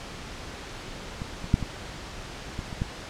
clicks, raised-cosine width 5 ms, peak -20 / -24 / -6 / -17 / -20 / -23 / -14 dBFS, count 7, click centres 1.219 / 1.443 / 1.541 / 1.627 / 2.591 / 2.728 / 2.819 s, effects pink hiss -39 dBFS RMS until 3.09 s + low-pass 6000 Hz 12 dB/octave

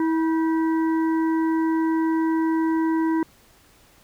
harmonic tone with a mistuned harmonic, 323.4 Hz, E4, 33 cents flat, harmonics 1 / 3 / 5 / 6, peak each -19 / -29 / -38 / -40 dBFS, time 0-3.23 s, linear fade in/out 2 ms, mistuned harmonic 5, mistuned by -70 cents, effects pink hiss -55 dBFS RMS until 4.03 s

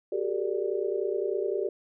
sine tone cluster, 375.9 / 405.8 / 459.4 / 589 Hz, F#4 / G#4 / A#4 / D5, +27 / -40 / -25 / +5 cents, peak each -31 / -30 / -33 / -35 dBFS, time 0.12-1.69 s, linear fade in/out 5 ms, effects none

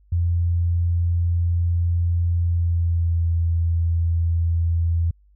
sine tone with pitch glide, 85.9 to 83.84 Hz, F2 to E2, -28 to +30 cents, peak -17 dBFS, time 0.12-5.11 s, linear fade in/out 5 ms, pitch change -42 cents, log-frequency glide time 2.38-3.27 s, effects added 50 Hz sine -52 dBFS peak until 5.35 s

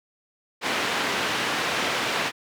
white band-pass noise, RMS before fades -26 dBFS, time 0.61-2.32 s, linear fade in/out 50 ms, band 170 to 2700 Hz, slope 12 dB/octave, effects none

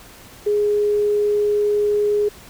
sine tone, 415.3 Hz, G#4, in tune, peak -15 dBFS, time 0.46-2.29 s, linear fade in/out 10 ms, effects pink hiss -43 dBFS RMS until 2.49 s

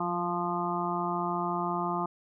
harmonic tone with a mistuned harmonic, 174.61 Hz, F3, in tune, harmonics 1 / 2 / 4 / 5 / 6 / 7, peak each -35 / -35 / -35 / -35 / -35 / -35 dBFS, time 0-2.06 s, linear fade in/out 5 ms, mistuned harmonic 1, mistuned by +23 cents, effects none

